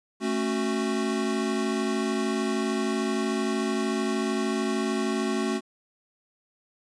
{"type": "chord", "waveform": "square", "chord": "F# minor", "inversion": "first", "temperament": "equal with one note detuned", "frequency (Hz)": [220, 273.2, 370], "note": ["A3", "C#4", "F#4"], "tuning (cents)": [0, -25, 0], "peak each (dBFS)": [-29, -31, -30], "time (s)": [0.2, 5.61], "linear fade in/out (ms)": 50, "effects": ["resampled to 22050 Hz", "10-bit"]}